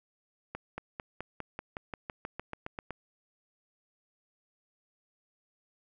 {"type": "accelerating click train", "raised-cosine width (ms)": 0.5, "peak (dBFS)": -22, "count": 15, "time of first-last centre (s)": [0.55, 2.907], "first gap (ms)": 230, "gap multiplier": 0.95, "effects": []}